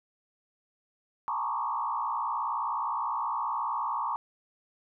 sine tone with frequency modulation, 1022 Hz, C6, 41 cents flat, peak -28 dBFS, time 1.28-4.16 s, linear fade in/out 0 ms, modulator 59.6 Hz, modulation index 2.7, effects none

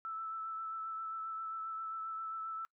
sine tone with vibrato, 1318.5 Hz, E6, in tune, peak -38 dBFS, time 0.05-2.65 s, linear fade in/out 0 ms, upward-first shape triangle, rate 7.5 Hz, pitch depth 21 cents each way, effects noise-tail reverb RT60 0.1 s tail -24 dB re dry

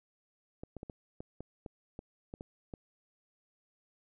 clicks, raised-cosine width 2 ms, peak -29 dBFS, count 11, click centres 0.635 / 0.767 / 0.831 / 0.898 / 1.205 / 1.406 / 1.662 / 1.991 / 2.339 / 2.409 / 2.738 s, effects none

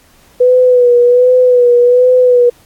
sine tone with vibrato, 493.9 Hz, B4, in tune, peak -4 dBFS, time 0.4-2.5 s, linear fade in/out 10 ms, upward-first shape sine, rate 1.3 Hz, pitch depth 40 cents each way, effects pink hiss -47 dBFS RMS until 2.65 s + AAC 64 kbps

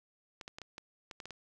clicks, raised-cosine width 0.2 ms, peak -27 dBFS, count 9, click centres 0.412 / 0.479 / 0.585 / 0.617 / 0.781 / 1.112 / 1.202 / 1.256 / 1.307 s, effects none

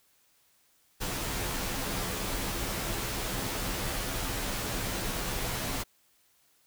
pink noise with comb filter, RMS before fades -33 dBFS, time 1-5.84 s, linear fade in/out 20 ms, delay 13 ms, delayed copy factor -0.6, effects white hiss -67 dBFS RMS until 6.66 s

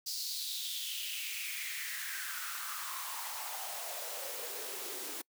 white noise with high-pass filter sweep, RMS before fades -40 dBFS, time 0.06-5.22 s, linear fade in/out 10 ms, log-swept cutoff 4900 to 320 Hz, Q 4.5, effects noise-tail reverb RT60 0.1 s tail -26 dB re dry

